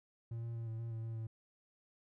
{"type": "tone with pitch steps", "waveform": "triangle", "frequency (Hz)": [115.4, 116.4, 115.1, 112.2, 115.7, 112.8, 113.7, 112.3], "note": ["A#2", "A#2", "A#2", "A2", "A#2", "A2", "A#2", "A2"], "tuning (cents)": [-17, -2, -22, 34, -13, 44, -43, 36], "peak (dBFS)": -37, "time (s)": [0.31, 1.27], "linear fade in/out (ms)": 5, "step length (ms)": 120, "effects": []}